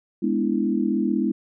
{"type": "chord", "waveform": "sine", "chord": "E dominant seventh", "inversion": "first", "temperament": "equal", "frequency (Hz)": [207.7, 246.9, 293.7, 329.6], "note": ["G#3", "B3", "D4", "E4"], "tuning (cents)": [0, 0, 0, 0], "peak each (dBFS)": [-24, -25, -27, -25], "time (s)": [0.22, 1.32], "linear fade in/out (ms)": 10, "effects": []}